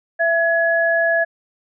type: tone pair together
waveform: sine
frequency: 666.8 / 1687 Hz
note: E5 / G#6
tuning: +20 / +27 cents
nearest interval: octave + major third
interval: 1607 cents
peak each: -17 dBFS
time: 0.19-1.25 s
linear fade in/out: 20 ms
effects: none